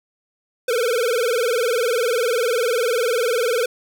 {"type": "tone with vibrato", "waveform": "square", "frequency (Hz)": 476.7, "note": "A#4", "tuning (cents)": 39, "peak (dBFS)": -18, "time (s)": [0.68, 3.66], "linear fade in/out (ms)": 5, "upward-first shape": "sine", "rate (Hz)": 20, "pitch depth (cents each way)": 140, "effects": []}